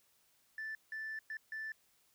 sine tone bursts at uneven times, 1760 Hz, A6, in tune, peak -38 dBFS, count 4, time 0.58-0.75 / 0.92-1.19 / 1.3-1.37 / 1.52-1.72 s, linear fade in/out 2 ms, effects tanh soft clip ceiling -37 dBFS + white hiss -72 dBFS RMS until 2.14 s

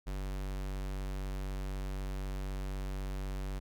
square tone, 48.02 Hz, G1, 35 cents flat, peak -36 dBFS, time 0.06-3.6 s, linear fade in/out 20 ms, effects none

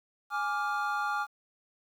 triangle chord, D diminished, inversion second, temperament equal with one note detuned, 830.6 / 1174.7 / 1403.4 Hz, Ab5 / D6 / F6, 0 / 0 / +8 cents, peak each -31 / -32 / -31 dBFS, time 0.3-1.27 s, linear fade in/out 50 ms, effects 10-bit

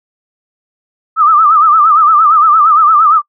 sine tone with vibrato, 1244.5 Hz, D#6, in tune, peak -4 dBFS, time 1.16-3.22 s, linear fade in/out 50 ms, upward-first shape sine, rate 8.7 Hz, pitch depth 110 cents each way, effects noise-tail reverb RT60 0.1 s tail -26 dB re dry

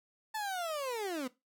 30% pulse linear sweep, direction down, 885 to 240.5 Hz, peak -32 dBFS, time 0.34-1.28 s, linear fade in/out 10 ms, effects noise-tail reverb RT60 0.2 s tail -17 dB re dry

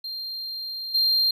triangle tone with level steps, 4186 Hz, C8, in tune, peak -29 / -17 dBFS, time 0.04-1.31 s, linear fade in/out 5 ms, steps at 0.94 s, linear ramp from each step 10 ms, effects none

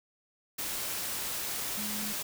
sine tone in noise, 210 Hz, G#3, 19 cents sharp, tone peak -39 dBFS, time 1.77-2.13 s, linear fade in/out 10 ms, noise white, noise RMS -35 dBFS, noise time 0.58-2.23 s, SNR -7 dB, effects none

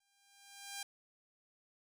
5% pulse tone with exponential growth, 799 Hz, G5, 33 cents sharp, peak -28 dBFS, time 0-0.83 s, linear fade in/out 5 ms, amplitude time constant 180 ms, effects none

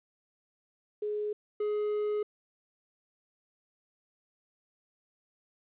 sine / triangle tone pair in turn, 419.6 / 419.6 Hz, G#4 / G#4, +18 / +18 cents, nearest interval unison, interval 0 cents, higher neither, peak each -30 / -26 dBFS, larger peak second, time 1.02-1.33 / 1.6-2.23 s, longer second, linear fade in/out 5 ms, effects resampled to 8000 Hz + 11-bit

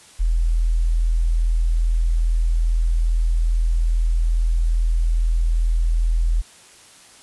sine tone, 41.2 Hz, E1, in tune, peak -15 dBFS, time 0.19-6.42 s, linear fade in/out 20 ms, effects white hiss -47 dBFS RMS until 7.22 s + resampled to 24000 Hz

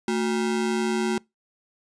square ring-modulated tone, 293.7 Hz, D4, in tune, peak -20 dBFS, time 0.08-1.18 s, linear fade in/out 2 ms, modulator 71.6 Hz, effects noise-tail reverb RT60 0.2 s tail -25 dB re dry + resampled to 22050 Hz

